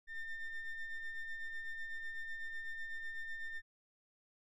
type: ring-modulated tone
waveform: triangle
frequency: 901 Hz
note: A5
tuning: 41 cents sharp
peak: -35 dBFS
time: 0.07-3.62 s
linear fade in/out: 50 ms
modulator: 905 Hz
effects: none